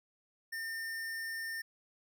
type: tone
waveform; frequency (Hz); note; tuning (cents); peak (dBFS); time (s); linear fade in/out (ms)
square; 1810; A6; +48; -38; 0.52-1.62; 10
effects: none